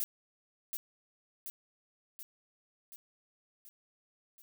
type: noise with echo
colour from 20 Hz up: violet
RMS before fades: -34 dBFS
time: 0-0.04 s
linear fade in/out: 0 ms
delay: 730 ms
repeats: 6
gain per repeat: -4 dB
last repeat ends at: 4.42 s
effects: none